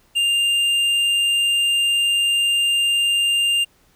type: tone with hard clipping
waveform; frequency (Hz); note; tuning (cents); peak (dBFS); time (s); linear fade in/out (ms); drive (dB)
triangle; 2799; F7; +3; -17; 0.15-3.65; 20; 10
effects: pink hiss -58 dBFS RMS until 3.95 s